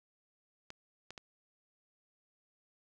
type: clicks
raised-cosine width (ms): 0.2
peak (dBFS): -28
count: 3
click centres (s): 0.704 / 1.106 / 1.178
effects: none